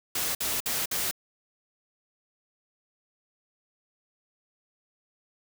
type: noise bursts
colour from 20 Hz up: white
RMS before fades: -29 dBFS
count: 4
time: 0.15-1.112 s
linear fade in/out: 5 ms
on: 200 ms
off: 54 ms
effects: none